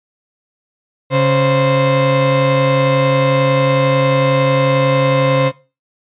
35% pulse tone pair together, 138.52 / 523 Hz, C#3 / C5, -1 / -1 cents, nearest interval octave + major seventh, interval 2300 cents, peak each -12 dBFS, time 1.1-5.52 s, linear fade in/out 50 ms, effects noise-tail reverb RT60 0.3 s tail -18 dB re dry + resampled to 8000 Hz

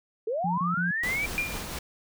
sine linear sweep, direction up, 415.3 to 2369 Hz, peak -26 dBFS, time 0.27-1.26 s, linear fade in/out 5 ms
sine tone bursts, 175.2 Hz, F3, 6 cents sharp, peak -27 dBFS, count 3, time 0.44-0.912 s, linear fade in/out 5 ms, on 140 ms, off 26 ms
pink noise with tremolo, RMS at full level -34 dBFS, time 1.03-1.79 s, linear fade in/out 5 ms, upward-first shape triangle, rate 4.3 Hz, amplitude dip 35%
sine tone with exponential decay, 2400 Hz, D7, 37 cents sharp, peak -22 dBFS, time 1.38-1.7 s, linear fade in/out 0 ms, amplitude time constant 69 ms
effects none

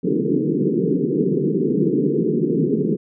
white band-pass noise, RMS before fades -19 dBFS, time 0.03-2.97 s, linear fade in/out 20 ms, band 140 to 450 Hz, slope 96 dB/octave, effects none

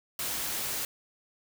white noise, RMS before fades -33 dBFS, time 0.19-0.85 s, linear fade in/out 2 ms, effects none

